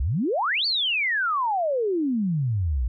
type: exponential two-way sweep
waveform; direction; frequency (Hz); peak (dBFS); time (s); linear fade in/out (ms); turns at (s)
sine; up then down; 55 to 4656 to 55; -21; 0-2.88; 5; 0.66
effects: none